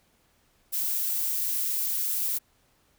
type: noise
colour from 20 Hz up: violet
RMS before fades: -28 dBFS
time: 0.72-2.39 s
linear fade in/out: 20 ms
effects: pink hiss -66 dBFS RMS until 2.98 s